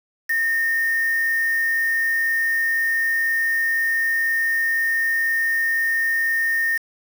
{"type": "tone with quantisation", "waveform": "sine", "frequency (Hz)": 1831, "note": "A#6", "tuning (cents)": -32, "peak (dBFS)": -18, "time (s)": [0.29, 6.78], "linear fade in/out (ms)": 10, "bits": 5, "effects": []}